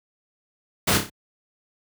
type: noise with echo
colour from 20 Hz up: pink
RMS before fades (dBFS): -19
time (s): 0.87-0.98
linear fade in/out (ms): 10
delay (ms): 30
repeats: 4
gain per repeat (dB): -6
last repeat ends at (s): 1.1
effects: high-pass 80 Hz 12 dB/octave